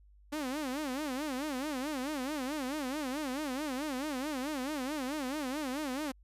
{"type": "tone with vibrato", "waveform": "sawtooth", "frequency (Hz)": 279.2, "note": "C#4", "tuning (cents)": 13, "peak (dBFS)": -30, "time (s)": [0.32, 6.12], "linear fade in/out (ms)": 10, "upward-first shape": "sine", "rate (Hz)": 4.6, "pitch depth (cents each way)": 190, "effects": ["added 50 Hz sine -57 dBFS peak until 6.23 s", "resampled to 32000 Hz"]}